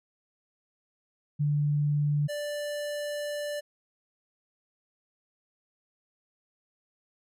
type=tone pair in turn; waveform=sine / square; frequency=146.9 / 587.6 Hz; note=D3 / D5; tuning=+1 / +1 cents; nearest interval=2 octaves; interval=2400 cents; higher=second; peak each=-23 / -32 dBFS; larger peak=first; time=1.39-2.28 / 2.28-3.61 s; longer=second; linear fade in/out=20 ms; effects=resampled to 32000 Hz